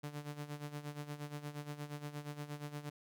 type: tone with tremolo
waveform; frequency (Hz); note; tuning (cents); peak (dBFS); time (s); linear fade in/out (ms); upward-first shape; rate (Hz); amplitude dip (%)
sawtooth; 147; D3; +2; -36; 0.03-2.9; 10; sine; 8.5; 75
effects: none